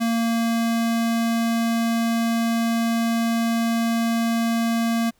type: tone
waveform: square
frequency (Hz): 230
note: A#3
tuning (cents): -23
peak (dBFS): -20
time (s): 0-5.11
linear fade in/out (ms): 20
effects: pink hiss -64 dBFS RMS until 5.19 s